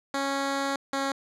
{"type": "tone pair in turn", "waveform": "10% pulse", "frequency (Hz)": [275.8, 273.6], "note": ["C#4", "C#4"], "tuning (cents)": [-9, -23], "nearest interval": "unison", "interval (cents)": 14, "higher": "first", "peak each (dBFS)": -18, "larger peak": "neither", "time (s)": [[0.14, 0.76], [0.93, 1.12]], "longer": "first", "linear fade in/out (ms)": 2, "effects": ["low-pass 8000 Hz 12 dB/octave"]}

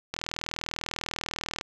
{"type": "click train", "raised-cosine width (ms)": 0.2, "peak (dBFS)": -14, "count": 60, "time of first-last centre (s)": [0.14, 1.611], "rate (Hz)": 40.1, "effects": []}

